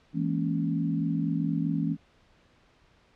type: chord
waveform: sine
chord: A# half-diminished seventh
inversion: second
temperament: equal with one note detuned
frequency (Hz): 164.81 / 209.6 / 233.1 / 277.2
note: E3 / G#3 / A#3 / C#4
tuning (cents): 0 / +16 / 0 / 0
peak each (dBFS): -28 / -34 / -33 / -30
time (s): 0.13-1.97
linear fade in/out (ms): 50
effects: pink hiss -62 dBFS RMS until 3.15 s + low-pass 4000 Hz 12 dB/octave